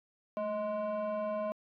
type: tone with frequency modulation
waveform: sine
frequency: 630 Hz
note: D#5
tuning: 21 cents sharp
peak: -29 dBFS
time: 0.37-1.52 s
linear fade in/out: 0 ms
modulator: 413 Hz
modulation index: 0.71
effects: tanh soft clip ceiling -31 dBFS